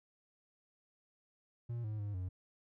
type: tone with pitch steps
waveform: triangle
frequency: 118.5 / 107.3 / 102.7 / 91.7 Hz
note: A#2 / A2 / G#2 / F#2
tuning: +29 / -43 / -19 / -15 cents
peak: -35 dBFS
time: 1.69-2.29 s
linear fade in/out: 10 ms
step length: 150 ms
effects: none